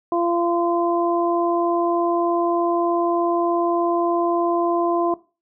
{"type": "harmonic tone", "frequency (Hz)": 343.3, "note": "F4", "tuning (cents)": -30, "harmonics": [1, 2, 3], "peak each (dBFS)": [-20, -23, -25], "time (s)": [0.12, 5.14], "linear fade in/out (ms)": 2, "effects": ["noise-tail reverb RT60 0.3 s tail -17 dB re dry"]}